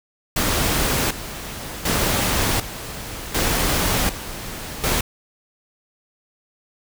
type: noise with tremolo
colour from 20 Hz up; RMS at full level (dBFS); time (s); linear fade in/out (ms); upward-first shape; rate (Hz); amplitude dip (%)
pink; -20; 0.36-5.01; 5; square; 0.67; 75
effects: none